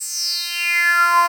10% pulse tone with high-pass filter sweep, 346 Hz, F4, 16 cents flat, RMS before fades -18 dBFS, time 0-1.28 s, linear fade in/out 20 ms, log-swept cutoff 8000 to 870 Hz, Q 7.2, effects none

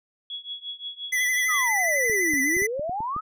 sine tone with tremolo, 3356 Hz, G#7, 17 cents sharp, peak -29 dBFS, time 0.3-1.68 s, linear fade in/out 2 ms, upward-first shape triangle, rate 5.7 Hz, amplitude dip 95%
square tone with vibrato, 1999 Hz, B6, 20 cents sharp, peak -22 dBFS, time 1.12-2.67 s, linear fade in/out 10 ms, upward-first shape sine, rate 12 Hz, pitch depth 37 cents each way
sine exponential two-way sweep, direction down then up, 1318.5 to 260.2 to 1318.5 Hz, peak -26 dBFS, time 1.48-3.21 s, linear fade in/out 20 ms, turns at 2.41 s
clicks, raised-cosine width 3 ms, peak -25 dBFS, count 8, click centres 2.098 / 2.336 / 2.567 / 2.62 / 2.795 / 2.895 / 3.005 / 3.164 s
effects none

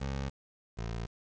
20% pulse tone pair in turn, 68 / 56.95 Hz, C#2 / A#1, -33 / -40 cents, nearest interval minor third, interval 307 cents, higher first, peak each -28 / -30 dBFS, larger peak first, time 0-0.3 / 0.77-1.07 s, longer neither, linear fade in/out 20 ms, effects resampled to 16000 Hz + 9-bit

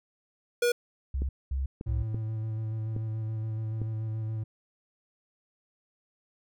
square tone, 481.3 Hz, B4, 45 cents flat, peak -23 dBFS, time 0.62-0.72 s, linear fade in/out 5 ms
sine tone bursts, 66.9 Hz, C2, 39 cents sharp, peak -27 dBFS, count 3, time 1.14-2.03 s, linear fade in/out 5 ms, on 150 ms, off 220 ms
clicks, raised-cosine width 3 ms, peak -23 dBFS, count 5, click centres 1.22 / 1.811 / 2.145 / 2.964 / 3.817 s
triangle tone with vibrato, 110 Hz, A2, in tune, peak -28 dBFS, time 1.86-4.44 s, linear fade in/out 10 ms, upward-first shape square, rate 7 Hz, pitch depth 16 cents each way
effects none

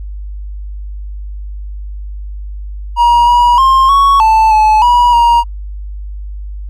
triangle tone with pitch steps, 952 / 964 / 1062 / 1112 / 881 / 862 / 968 / 944 Hz, A#5 / B5 / C6 / C#6 / A5 / A5 / B5 / A#5, +36 / -42 / +25 / +5 / +2 / -36 / -35 / +22 cents, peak -3 dBFS, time 2.96-5.44 s, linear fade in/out 50 ms, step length 310 ms, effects added 50 Hz sine -21 dBFS peak until 6.69 s + Opus 48 kbps

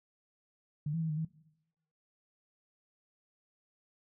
sine tone with pitch steps, 148.9 / 164.5 / 160.5 / 152.8 / 159.6 Hz, D3 / E3 / E3 / D#3 / D#3, +24 / -3 / -46 / -31 / +44 cents, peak -31 dBFS, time 0.86-1.25 s, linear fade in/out 5 ms, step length 78 ms, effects noise-tail reverb RT60 0.8 s tail -18 dB re dry

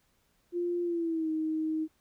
sine tone with pitch glide, 349.2 to 314.7 Hz, F4 to D#4, 0 to +20 cents, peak -28 dBFS, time 0.52-1.88 s, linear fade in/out 50 ms, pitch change -180 cents, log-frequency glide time 0.83-1.3 s, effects pink hiss -71 dBFS RMS until 2 s

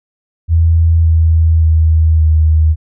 sine tone with pitch steps, 82.41 / 81.13 / 79.88 / 78.64 Hz, E2 / E2 / D#2 / D#2, 0 / -27 / +46 / +19 cents, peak -6 dBFS, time 0.48-2.76 s, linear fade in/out 50 ms, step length 570 ms, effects none

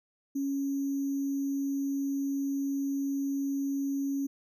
sine tone with sample-and-hold, 277.2 Hz, C#4, in tune, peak -28 dBFS, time 0.35-4.27 s, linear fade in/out 10 ms, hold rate 6300 Hz, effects none

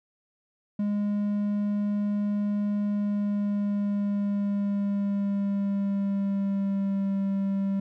triangle tone with pitch glide, 205.7 to 196.07 Hz, G#3 to G3, -16 to +1 cents, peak -22 dBFS, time 0.79-7.8 s, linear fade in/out 5 ms, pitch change -83 cents, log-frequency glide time 2.85-7.15 s, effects none

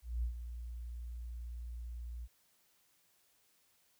sine tone with ADSR envelope, 59.1 Hz, A#1, 24 cents sharp, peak -31 dBFS, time 0.02-2.28 s, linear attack 210 ms, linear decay 97 ms, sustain -10 dB, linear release 41 ms, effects white hiss -72 dBFS RMS until 3.99 s

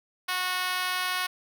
5% pulse tone with high-pass filter, 366.2 Hz, F#4, 18 cents flat, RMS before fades -29 dBFS, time 0.28-1.27 s, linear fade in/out 10 ms, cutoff 990 Hz, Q 1.6, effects none

